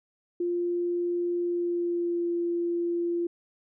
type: tone with pitch glide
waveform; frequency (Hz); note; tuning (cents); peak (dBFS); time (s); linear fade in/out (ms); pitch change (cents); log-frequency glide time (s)
sine; 349.2 to 344; F4 to F4; 0 to -26; -25; 0.4-3.27; 5; -26; 1.39-2.31
effects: none